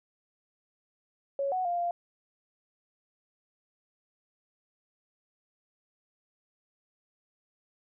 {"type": "tone with pitch steps", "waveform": "sine", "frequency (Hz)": [555, 741, 699, 695], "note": ["C#5", "F#5", "F5", "F5"], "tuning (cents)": [2, 2, 1, -9], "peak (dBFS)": -27, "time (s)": [1.39, 1.91], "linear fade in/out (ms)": 2, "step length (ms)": 130, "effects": []}